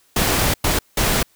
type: noise bursts at uneven times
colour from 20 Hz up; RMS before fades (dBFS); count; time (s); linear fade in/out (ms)
pink; -18; 3; 0.16-0.54 / 0.64-0.79 / 0.97-1.23; 5
effects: white hiss -58 dBFS RMS until 1.35 s